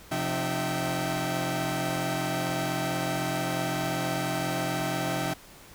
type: tone cluster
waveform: sawtooth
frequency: 131.6 / 176.1 / 304.1 / 654 / 774 Hz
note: C3 / F3 / D#4 / E5 / G5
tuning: +10 / +15 / -40 / -14 / -22 cents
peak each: -30 dBFS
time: 0.11-5.34 s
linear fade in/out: 10 ms
effects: pink hiss -50 dBFS RMS until 5.74 s